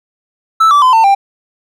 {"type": "tone with pitch steps", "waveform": "triangle", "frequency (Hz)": [1316, 1159, 1020.7, 898.9, 791.6], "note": ["E6", "D6", "C6", "A5", "G5"], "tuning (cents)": [-3, -23, -43, 37, 17], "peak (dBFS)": -3, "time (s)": [0.6, 1.15], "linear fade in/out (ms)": 10, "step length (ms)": 110, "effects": []}